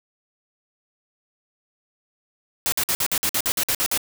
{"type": "noise bursts", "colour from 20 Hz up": "white", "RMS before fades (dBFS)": -22, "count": 12, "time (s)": [2.66, 3.976], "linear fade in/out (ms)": 0, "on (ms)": 62, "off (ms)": 52, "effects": []}